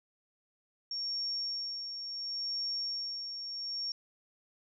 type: tone with tremolo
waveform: sine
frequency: 5520 Hz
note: F8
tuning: 21 cents flat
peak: -32 dBFS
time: 0.91-3.92 s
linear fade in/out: 2 ms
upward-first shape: sine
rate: 0.71 Hz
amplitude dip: 50%
effects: none